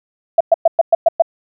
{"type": "tone bursts", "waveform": "sine", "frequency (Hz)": 666, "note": "E5", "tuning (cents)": 18, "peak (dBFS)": -5, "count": 7, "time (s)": [0.38, 1.222], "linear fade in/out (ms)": 5, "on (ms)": 26, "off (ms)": 110, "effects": []}